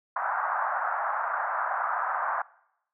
white band-pass noise, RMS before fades -29 dBFS, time 0.16-2.42 s, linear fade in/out 5 ms, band 680 to 1500 Hz, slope 48 dB/octave, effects noise-tail reverb RT60 0.8 s tail -22 dB re dry

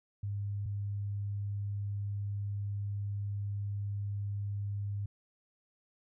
sine tone pair in turn, 101.3 / 101.3 Hz, G#2 / G#2, -43 / -43 cents, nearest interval unison, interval 0 cents, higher neither, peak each -33 / -33 dBFS, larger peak neither, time 0.23-0.66 / 0.66-5.06 s, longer second, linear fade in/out 5 ms, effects none

